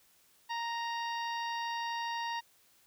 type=harmonic tone; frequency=932.3 Hz; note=A#5; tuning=in tune; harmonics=1 / 2 / 3 / 4 / 5 / 6; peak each=-35 / -41 / -45 / -47 / -49 / -51 dBFS; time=0.49-2.41 s; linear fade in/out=20 ms; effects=white hiss -66 dBFS RMS until 2.86 s